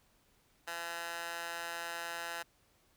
15% pulse tone with high-pass filter, 169.5 Hz, E3, 49 cents sharp, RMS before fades -41 dBFS, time 0.67-2.43 s, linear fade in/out 10 ms, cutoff 1100 Hz, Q 1.9, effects pink hiss -70 dBFS RMS until 2.96 s

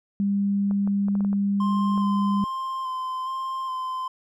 sine tone, 200 Hz, G3, 35 cents sharp, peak -20 dBFS, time 0.2-2.44 s, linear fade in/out 0 ms
clicks, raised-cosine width 1 ms, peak -25 dBFS, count 8, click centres 0.711 / 0.875 / 1.084 / 1.153 / 1.207 / 1.248 / 1.33 / 1.977 s
triangle tone with vibrato, 1043 Hz, C6, 6 cents flat, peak -25 dBFS, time 1.6-4.08 s, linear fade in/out 5 ms, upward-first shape square, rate 1.2 Hz, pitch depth 16 cents each way
effects none

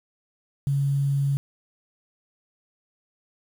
sine tone with quantisation, 139.6 Hz, C#3, 13 cents sharp, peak -20 dBFS, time 0.67-1.37 s, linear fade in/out 0 ms, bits 8, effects none

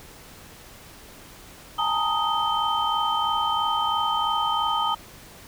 sine tone cluster, 818 / 881 / 924 / 1250 / 3100 Hz, G#5 / A5 / A#5 / D#6 / G7, -26 / +2 / -16 / +8 / -20 cents, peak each -31 / -29 / -27 / -25 / -29 dBFS, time 1.78-4.95 s, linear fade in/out 10 ms, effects pink hiss -46 dBFS RMS until 5.47 s

